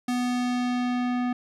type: tone with low-pass filter sweep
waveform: square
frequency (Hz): 246.9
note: B3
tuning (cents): 0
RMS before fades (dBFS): -26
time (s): 0.08-1.33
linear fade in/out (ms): 5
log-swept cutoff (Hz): 11000 to 2000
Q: 0.74
effects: none